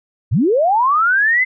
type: linear sweep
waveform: sine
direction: up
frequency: 78.2 to 2079 Hz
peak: -11 dBFS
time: 0.31-1.45 s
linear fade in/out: 20 ms
effects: none